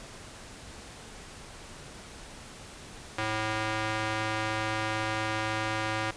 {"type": "tone with band-pass filter", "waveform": "square", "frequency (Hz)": 109, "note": "A2", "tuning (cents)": -16, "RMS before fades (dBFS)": -31, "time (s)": [3.18, 6.11], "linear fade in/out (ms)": 5, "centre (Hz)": 1700, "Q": 0.71, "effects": ["pink hiss -46 dBFS RMS until 6.16 s", "resampled to 22050 Hz"]}